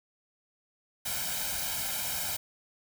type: noise with comb filter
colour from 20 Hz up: white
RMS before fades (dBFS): -33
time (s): 1.05-2.37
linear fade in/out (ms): 10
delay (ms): 1.3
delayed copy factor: +0.8
effects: none